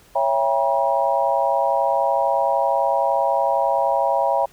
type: chord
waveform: sine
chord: C# diminished seventh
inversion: none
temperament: just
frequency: 554.4 / 665.2 / 798.3 / 957.9 Hz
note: C#5 / E5 / G5 / Bb5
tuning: 0 / +16 / +31 / +47 cents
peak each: -22 dBFS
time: 0.15-4.46 s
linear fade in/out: 10 ms
effects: pink hiss -52 dBFS RMS until 4.52 s